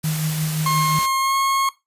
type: noise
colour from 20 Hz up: white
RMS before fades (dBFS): -29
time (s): 0.03-1.07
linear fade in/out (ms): 20
type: tone with tremolo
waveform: sine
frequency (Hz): 155.56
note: D#3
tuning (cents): 0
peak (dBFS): -18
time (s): 0.04-0.99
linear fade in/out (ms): 2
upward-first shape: triangle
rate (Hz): 5.7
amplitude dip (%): 45
type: tone with pitch glide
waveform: 40% pulse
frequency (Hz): 1071 to 1086.6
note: C6 to C#6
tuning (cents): +40 to -35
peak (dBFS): -17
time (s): 0.66-1.69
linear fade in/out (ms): 2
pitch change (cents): +25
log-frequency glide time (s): 1.19-1.35
effects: noise-tail reverb RT60 0.2 s tail -17 dB re dry + resampled to 32000 Hz